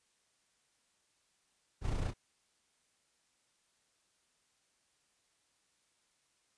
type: noise with amplitude modulation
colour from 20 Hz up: brown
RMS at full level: -32 dBFS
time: 1.81-2.14 s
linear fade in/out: 50 ms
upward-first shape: sine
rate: 28.8 Hz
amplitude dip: 50%
effects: white hiss -75 dBFS RMS until 6.57 s + resampled to 22050 Hz